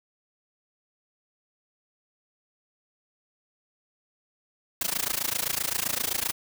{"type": "noise with amplitude modulation", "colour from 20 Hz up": "white", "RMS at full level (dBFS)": -25, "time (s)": [4.81, 6.32], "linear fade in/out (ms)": 2, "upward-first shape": "sine", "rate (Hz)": 27.7, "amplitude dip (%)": 95, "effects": []}